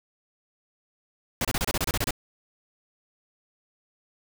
pink noise bursts, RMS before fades -26 dBFS, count 11, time 1.41-2.108 s, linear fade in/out 2 ms, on 38 ms, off 28 ms, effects none

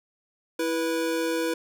square tone pair together, 329.1 / 488.1 Hz, E4 / B4, -3 / -20 cents, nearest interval perfect fifth, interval 683 cents, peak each -28 dBFS, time 0.59-1.54 s, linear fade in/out 5 ms, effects none

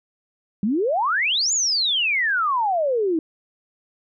sine exponential two-way sweep, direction up then down, 189.5 to 7160 to 307.4 Hz, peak -18 dBFS, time 0.63-3.19 s, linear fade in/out 2 ms, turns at 1.53 s, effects none

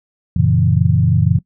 sine chord, F# dominant seventh, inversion none, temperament equal, 92.5 / 116.54 / 138.59 / 164.81 Hz, F#2 / A#2 / C#3 / E3, 0 / 0 / 0 / 0 cents, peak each -16 dBFS, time 0.36-1.39 s, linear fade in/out 5 ms, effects noise-tail reverb RT60 0.1 s tail -19 dB re dry

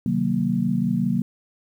sine chord, C half-diminished seventh, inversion none, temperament equal with one note detuned, 130.81 / 155.56 / 187.25 / 233.1 Hz, C3 / Eb3 / Gb3 / Bb3, 0 / 0 / +21 / 0 cents, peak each -28 / -28 / -23 / -23 dBFS, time 0.06-1.22 s, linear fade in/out 2 ms, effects 9-bit

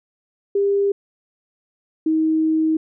sine tone pair in turn, 400 / 316.6 Hz, G4 / D#4, +35 / +30 cents, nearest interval major third, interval 405 cents, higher first, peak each -15 dBFS, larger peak neither, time 0.55-0.92 / 2.06-2.77 s, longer second, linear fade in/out 5 ms, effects none

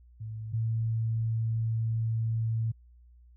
sine tone pair in turn, 110 / 112.83 Hz, A2 / A2, 0 / +44 cents, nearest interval unison, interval 44 cents, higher second, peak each -35 / -26 dBFS, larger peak second, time 0.2-0.53 / 0.53-2.72 s, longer second, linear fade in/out 10 ms, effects added 60 Hz sine -53 dBFS peak until 3.36 s

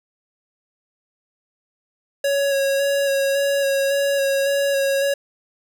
square tone with vibrato, 554.4 Hz, C#5, in tune, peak -18 dBFS, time 2.24-5.14 s, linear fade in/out 5 ms, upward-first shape square, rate 1.8 Hz, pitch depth 15 cents each way, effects none

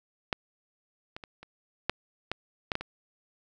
clicks, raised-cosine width 0.3 ms, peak -11 / -23 / -26 / -30 / -9 / -14 / -12 / -13 / -21 dBFS, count 9, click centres 0.328 / 1.165 / 1.238 / 1.43 / 1.896 / 2.316 / 2.718 / 2.754 / 2.81 s, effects none

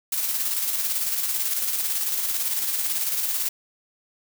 blue noise with tremolo, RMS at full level -24 dBFS, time 0.12-3.49 s, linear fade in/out 5 ms, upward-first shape square, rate 18 Hz, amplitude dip 35%, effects none

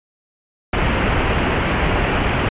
pink low-pass noise, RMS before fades -18 dBFS, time 0.73-2.49 s, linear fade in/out 5 ms, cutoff 3000 Hz, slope 48 dB/octave, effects resampled to 8000 Hz

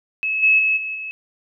sine tone with level steps, 2586 Hz, E7, 34 cents flat, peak -19 / -11 / -15 / -24 / -27 dBFS, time 0.23-1.11 s, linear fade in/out 0 ms, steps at 0.42 / 0.58 / 0.76 / 0.94 s, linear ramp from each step 20 ms, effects none

